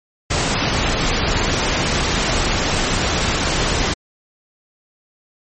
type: noise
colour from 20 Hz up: pink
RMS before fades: -18 dBFS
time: 0.3-3.94 s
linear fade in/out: 10 ms
effects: MP3 32 kbps